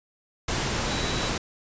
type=tone in noise; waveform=sine; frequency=3917 Hz; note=B7; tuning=15 cents flat; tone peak=-35 dBFS; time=0.9-1.29 s; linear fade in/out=5 ms; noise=pink; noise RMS=-27 dBFS; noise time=0.48-1.38 s; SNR=-11 dB; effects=resampled to 16000 Hz